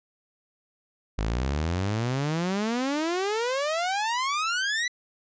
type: exponential sweep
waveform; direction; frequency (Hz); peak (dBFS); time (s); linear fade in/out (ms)
sawtooth; up; 50.5 to 2000; -21; 1.18-4.88; 5
effects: resampled to 16000 Hz